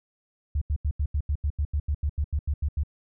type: tone bursts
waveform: sine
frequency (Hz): 73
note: D2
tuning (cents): -10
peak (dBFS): -22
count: 16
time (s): 0.55-2.835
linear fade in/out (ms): 5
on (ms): 65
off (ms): 83
effects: none